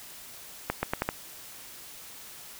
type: accelerating click train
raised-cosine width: 0.5 ms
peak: -11 dBFS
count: 5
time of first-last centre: 0.7-1.09 s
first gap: 130 ms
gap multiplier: 0.81
effects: white hiss -46 dBFS RMS until 2.59 s